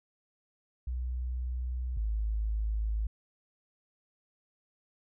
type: tone pair in turn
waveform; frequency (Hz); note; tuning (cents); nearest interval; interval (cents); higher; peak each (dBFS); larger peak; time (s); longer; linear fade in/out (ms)
sine; 62 / 53.65; B1 / A1; +7 / -43; minor third; 250; first; -31 / -28; second; 0.87-1.97 / 1.97-3.07; neither; 5
effects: none